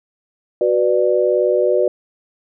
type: chord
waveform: sine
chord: B minor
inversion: second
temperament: just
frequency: 370.4 / 493.9 / 592.7 Hz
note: F#4 / B4 / D5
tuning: +2 / 0 / +16 cents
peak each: -17 dBFS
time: 0.61-1.88 s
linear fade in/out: 2 ms
effects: none